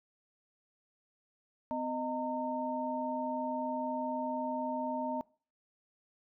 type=tone cluster; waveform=sine; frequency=254.6 / 619 / 914 Hz; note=C4 / D#5 / A#5; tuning=-47 / -9 / -34 cents; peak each=-37 / -37 / -36 dBFS; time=1.71-5.21 s; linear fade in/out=0 ms; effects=noise-tail reverb RT60 0.4 s tail -23 dB re dry